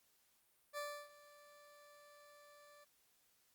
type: tone with ADSR envelope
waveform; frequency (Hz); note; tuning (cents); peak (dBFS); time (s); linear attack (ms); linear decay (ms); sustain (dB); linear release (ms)
20% pulse; 585; D5; -7; -36; 0.73-2.85; 45; 310; -20; 17
effects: white hiss -75 dBFS RMS until 3.54 s + Opus 48 kbps

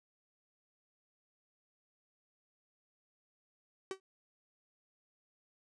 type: tone with exponential decay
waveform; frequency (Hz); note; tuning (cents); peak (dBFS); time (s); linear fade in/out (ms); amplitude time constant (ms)
45% pulse; 382.3; G4; -43; -33; 3.91-4; 1; 18
effects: resampled to 22050 Hz

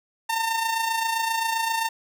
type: tone with amplitude modulation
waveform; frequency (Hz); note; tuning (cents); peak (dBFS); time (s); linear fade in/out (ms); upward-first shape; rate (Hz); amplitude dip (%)
sawtooth; 906; A#5; -50; -17; 0.29-1.89; 10; sine; 27.6; 50
effects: none

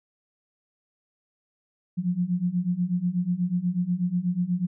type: beating tone pair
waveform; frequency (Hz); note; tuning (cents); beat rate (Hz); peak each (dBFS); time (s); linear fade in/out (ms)
sine; 173.4 / 181.6; F3 / F#3; -12 / -32; 8.2; -27 / -25; 1.97-4.67; 20
effects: none

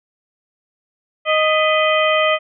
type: harmonic tone with a mistuned harmonic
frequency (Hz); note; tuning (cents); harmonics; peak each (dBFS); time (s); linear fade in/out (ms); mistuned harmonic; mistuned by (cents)
622.3; D#5; 0; 1 / 2 / 3 / 4 / 5; -16 / -19 / -21 / -22 / -23; 1.25-2.39; 50; 3; +120
effects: none

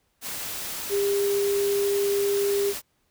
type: tone in noise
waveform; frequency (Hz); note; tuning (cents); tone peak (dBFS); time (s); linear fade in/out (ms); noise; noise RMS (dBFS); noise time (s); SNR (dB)
sine; 402; G4; +44; -21; 0.89-2.74; 50; white; -33; 0.21-2.82; +9
effects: pink hiss -70 dBFS RMS until 3.1 s

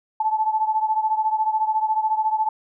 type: beating tone pair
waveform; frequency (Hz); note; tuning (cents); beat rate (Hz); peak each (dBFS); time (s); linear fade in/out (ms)
sine; 867 / 881; A5 / A5; -26 / +2; 14; -20 / -24; 0.2-2.49; 5
effects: none

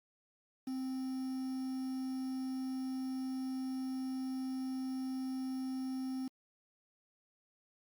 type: tone with quantisation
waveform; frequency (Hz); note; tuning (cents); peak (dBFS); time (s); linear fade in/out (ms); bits
triangle; 261.3; C4; -2; -34; 0.67-6.28; 5; 9
effects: Opus 48 kbps

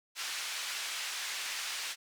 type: band-pass noise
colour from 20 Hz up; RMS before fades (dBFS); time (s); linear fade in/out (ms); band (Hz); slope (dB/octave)
pink; -38; 0.15-1.96; 50; 1800 to 7700; 12
effects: none

